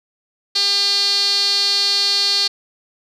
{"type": "tone with band-pass filter", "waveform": "sawtooth", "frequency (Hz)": 400, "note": "G4", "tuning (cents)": 35, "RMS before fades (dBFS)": -17, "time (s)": [0.55, 2.48], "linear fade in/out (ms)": 10, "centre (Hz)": 4400, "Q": 9.7, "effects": []}